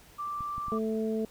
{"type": "tone", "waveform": "sine", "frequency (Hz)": 1174.7, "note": "D6", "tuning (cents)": 0, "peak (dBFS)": -32, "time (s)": [0.18, 0.79], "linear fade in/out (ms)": 20}
{"type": "clicks", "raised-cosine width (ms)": 5, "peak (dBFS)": -30, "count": 3, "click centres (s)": [0.407, 0.581, 0.683]}
{"type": "harmonic tone", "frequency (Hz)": 220, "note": "A3", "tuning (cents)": 0, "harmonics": [1, 2, 3], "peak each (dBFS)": [-30, -31, -41], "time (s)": [0.72, 1.25], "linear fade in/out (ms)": 0}
{"effects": ["pink hiss -56 dBFS RMS until 1.3 s"]}